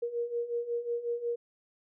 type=beating tone pair; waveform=sine; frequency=470 / 475.5 Hz; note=A#4 / A#4; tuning=+14 / +34 cents; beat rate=5.5 Hz; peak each=-36 / -32 dBFS; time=0.02-1.36 s; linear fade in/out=10 ms; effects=none